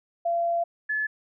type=tone pair in turn; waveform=sine; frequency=683 / 1721.1 Hz; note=F5 / A6; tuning=-39 / -39 cents; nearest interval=octave + major third; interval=1600 cents; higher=second; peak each=-22 / -24 dBFS; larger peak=first; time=0.25-0.64 / 0.89-1.07 s; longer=first; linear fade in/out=10 ms; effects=none